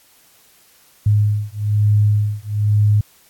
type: beating tone pair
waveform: sine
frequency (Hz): 104.1 / 105.2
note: G#2 / G#2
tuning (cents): +5 / +23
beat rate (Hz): 1.1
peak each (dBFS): -16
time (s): 1.06-3.01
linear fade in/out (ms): 5
effects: white hiss -52 dBFS RMS until 3.29 s + AAC 64 kbps